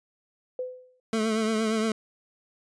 sine tone with exponential decay, 506 Hz, B4, 42 cents sharp, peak -26 dBFS, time 0.59-1 s, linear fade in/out 2 ms, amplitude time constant 88 ms
25% pulse tone with vibrato, 220 Hz, A3, in tune, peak -20 dBFS, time 1.13-1.92 s, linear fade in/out 2 ms, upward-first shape triangle, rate 8.6 Hz, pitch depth 49 cents each way
effects resampled to 22050 Hz

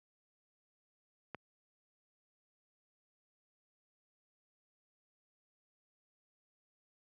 click, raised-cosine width 0.5 ms, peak -27 dBFS, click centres 1.347 s, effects high-pass 100 Hz 12 dB/octave

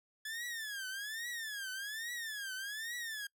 sawtooth tone with vibrato, 1713 Hz, A6, 47 cents flat, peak -36 dBFS, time 0.25-3.27 s, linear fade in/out 5 ms, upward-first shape triangle, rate 1.2 Hz, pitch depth 230 cents each way, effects noise-tail reverb RT60 0.1 s tail -23 dB re dry

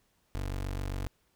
25% pulse tone, 47.56 Hz, F#1, 48 cents sharp, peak -29 dBFS, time 0.35-1.07 s, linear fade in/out 0 ms, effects pink hiss -72 dBFS RMS until 1.35 s

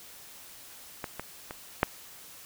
clicks, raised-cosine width 0.5 ms, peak -18 / -19 / -22 / -6 dBFS, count 4, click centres 1.042 / 1.196 / 1.509 / 1.831 s, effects white hiss -49 dBFS RMS until 2.45 s

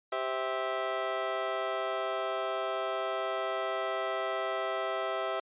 25% pulse chord, C major, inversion second, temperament just, 392.4 / 523.3 / 654.1 Hz, G4 / C5 / E5, +2 / 0 / -14 cents, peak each -33 / -34 / -29 dBFS, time 0.12-5.4 s, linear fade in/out 5 ms, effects resampled to 8000 Hz

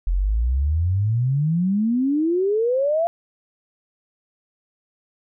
sine exponential sweep, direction up, 41.99 to 693 Hz, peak -17 dBFS, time 0.07-3.07 s, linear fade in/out 0 ms, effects none

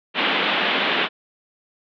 white band-pass noise, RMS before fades -21 dBFS, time 0.14-1.09 s, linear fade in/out 50 ms, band 180 to 3500 Hz, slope 48 dB/octave, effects none

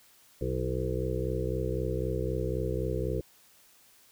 harmonic tone with a mistuned harmonic, 63.9 Hz, C2, 40 cents flat, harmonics 1 / 2 / 3 / 5 / 6 / 7 / 8, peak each -34 / -34 / -40 / -38 / -37 / -35 / -37 dBFS, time 0.41-3.21 s, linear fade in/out 5 ms, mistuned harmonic 5, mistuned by +30 cents, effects white hiss -60 dBFS RMS until 4.11 s

